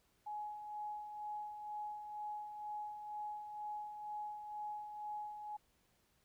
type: tone with tremolo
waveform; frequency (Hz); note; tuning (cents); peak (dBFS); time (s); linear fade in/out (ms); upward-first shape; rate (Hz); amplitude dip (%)
sine; 840; G#5; +19; -40; 0.26-5.57; 10; sine; 2.1; 50
effects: pink hiss -75 dBFS RMS until 6.24 s